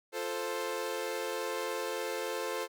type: chord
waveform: sawtooth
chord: F major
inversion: none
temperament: equal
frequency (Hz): 349.2 / 440 / 523.3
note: F4 / A4 / C5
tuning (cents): 0 / 0 / 0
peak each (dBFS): -37 / -33 / -33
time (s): 0.12-2.68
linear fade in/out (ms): 50
effects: none